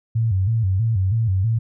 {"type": "tone with vibrato", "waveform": "sine", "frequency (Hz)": 103.6, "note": "G#2", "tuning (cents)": -4, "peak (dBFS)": -16, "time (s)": [0.15, 1.59], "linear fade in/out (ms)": 10, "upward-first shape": "square", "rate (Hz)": 3.1, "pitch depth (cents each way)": 160, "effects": []}